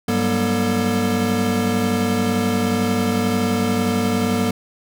square tone cluster, 100.4 / 186.5 / 197.8 / 239.8 / 447.1 Hz, G2 / F#3 / G3 / A#3 / A4, +42 / +14 / +16 / +49 / +28 cents, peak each -27 / -28 / -25 / -21 / -26 dBFS, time 0.08-4.51 s, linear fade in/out 5 ms, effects none

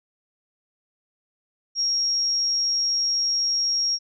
sine tone, 5588 Hz, F8, in tune, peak -20 dBFS, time 1.75-3.99 s, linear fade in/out 50 ms, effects none

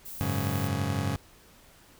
violet noise, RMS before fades -41 dBFS, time 0.05-0.68 s, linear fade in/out 10 ms
30% pulse chord, F# suspended second, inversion none, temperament just, 92.5 / 104.06 / 138.75 Hz, F#2 / G#2 / C#3, 0 / +4 / +2 cents, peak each -29 dBFS, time 0.21-1.16 s, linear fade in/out 0 ms
effects pink hiss -56 dBFS RMS until 1.99 s

